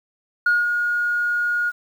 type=tone with ADSR envelope; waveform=sine; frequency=1436 Hz; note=F6; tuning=48 cents sharp; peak=-12 dBFS; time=0.46-1.72 s; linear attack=5 ms; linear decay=190 ms; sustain=-6 dB; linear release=36 ms; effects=tanh soft clip ceiling -11 dBFS + 8-bit